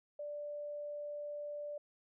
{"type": "tone", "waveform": "sine", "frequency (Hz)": 587.3, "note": "D5", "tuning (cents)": 0, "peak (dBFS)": -40, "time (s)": [0.19, 1.78], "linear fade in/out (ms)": 5, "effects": []}